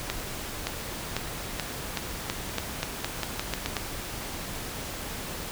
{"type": "accelerating click train", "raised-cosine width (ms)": 0.2, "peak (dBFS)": -10, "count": 14, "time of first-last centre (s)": [0.1, 3.767], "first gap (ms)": 570, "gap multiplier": 0.87, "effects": ["pink hiss -36 dBFS RMS until 5.51 s"]}